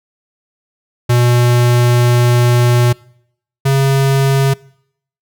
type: tone pair in turn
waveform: square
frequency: 121.4 / 136.27 Hz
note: B2 / C#3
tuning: -29 / -29 cents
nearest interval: major second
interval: 200 cents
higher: second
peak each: -9 / -10 dBFS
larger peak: first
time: 1.09-2.93 / 3.65-4.54 s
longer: first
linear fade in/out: 10 ms
effects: noise-tail reverb RT60 0.7 s tail -24 dB re dry